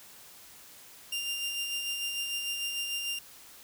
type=tone with tremolo; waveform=sawtooth; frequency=2794 Hz; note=F7; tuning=in tune; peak=-27 dBFS; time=1.12-3.19 s; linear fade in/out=5 ms; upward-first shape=sine; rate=6.7 Hz; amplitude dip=35%; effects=white hiss -52 dBFS RMS until 3.63 s